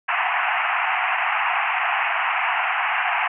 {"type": "band-pass noise", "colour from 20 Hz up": "pink", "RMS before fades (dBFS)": -22, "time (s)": [0.08, 3.28], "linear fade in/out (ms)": 10, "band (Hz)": [700, 2800], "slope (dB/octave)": 96, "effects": []}